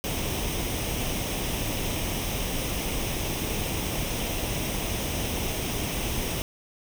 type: noise with comb filter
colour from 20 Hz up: pink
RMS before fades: -29 dBFS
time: 0.04-6.42 s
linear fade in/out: 0 ms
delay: 0.34 ms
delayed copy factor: +0.55
effects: none